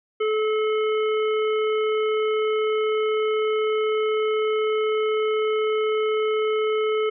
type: harmonic tone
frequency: 432 Hz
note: A4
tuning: 32 cents flat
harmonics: 1 / 3 / 5 / 7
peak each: -20 / -30 / -34 / -37 dBFS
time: 0.2-7.1 s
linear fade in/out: 10 ms
effects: none